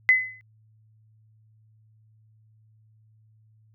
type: tone with exponential decay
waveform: sine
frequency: 2027 Hz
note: B6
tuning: 45 cents sharp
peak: -11 dBFS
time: 0.09-0.41 s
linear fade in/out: 0 ms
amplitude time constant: 69 ms
effects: added 109 Hz sine -56 dBFS peak until 3.74 s